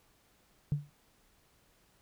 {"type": "tone with exponential decay", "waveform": "sine", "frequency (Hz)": 145.5, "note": "D3", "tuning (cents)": -16, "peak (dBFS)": -23, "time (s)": [0.72, 0.9], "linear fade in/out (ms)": 0, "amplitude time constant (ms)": 39, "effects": ["tanh soft clip ceiling -21 dBFS", "pink hiss -68 dBFS RMS until 2.01 s"]}